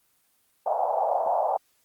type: band-pass noise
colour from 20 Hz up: white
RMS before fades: -25 dBFS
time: 0.66-1.57 s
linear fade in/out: 5 ms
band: 590 to 840 Hz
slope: 48 dB/octave
effects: white hiss -67 dBFS RMS until 1.84 s + Opus 24 kbps